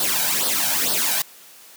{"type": "noise with flanger", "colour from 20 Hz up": "white", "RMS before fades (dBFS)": -21, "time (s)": [0, 1.22], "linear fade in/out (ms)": 2, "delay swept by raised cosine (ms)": [0.21, 1.31], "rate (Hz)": 2.2, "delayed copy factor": 0.75, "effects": ["white hiss -46 dBFS RMS until 1.76 s", "high-pass 200 Hz 12 dB/octave"]}